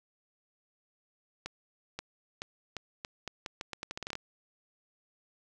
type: accelerating click train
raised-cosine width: 0.2 ms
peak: -20 dBFS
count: 17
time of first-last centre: 1.46-4.154 s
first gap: 530 ms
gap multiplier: 0.81
effects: none